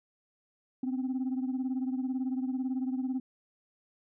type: beating tone pair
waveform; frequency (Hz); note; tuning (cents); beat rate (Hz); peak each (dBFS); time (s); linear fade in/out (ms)
sine; 255.6 / 273.6; C4 / C#4; -40 / -23; 18; -29 / -34; 0.83-3.2; 5
effects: tanh soft clip ceiling -26 dBFS